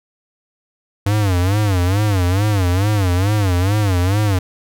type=tone with vibrato; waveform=square; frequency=97 Hz; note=G2; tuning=18 cents flat; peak=-14 dBFS; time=1.06-4.39 s; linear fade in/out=5 ms; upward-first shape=sine; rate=2.3 Hz; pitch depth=170 cents each way; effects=none